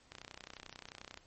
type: click train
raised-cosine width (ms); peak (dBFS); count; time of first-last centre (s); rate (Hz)
0.2; -29; 34; 0.12-1.174; 31.3
effects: pink hiss -65 dBFS RMS until 1.26 s + MP3 32 kbps